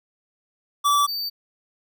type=tone pair in turn; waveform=square; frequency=1156 / 4597 Hz; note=D6 / D8; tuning=-28 / -38 cents; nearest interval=2 octaves; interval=2390 cents; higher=second; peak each=-17 / -26 dBFS; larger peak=first; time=0.84-1.07 / 1.07-1.3 s; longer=neither; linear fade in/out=20 ms; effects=none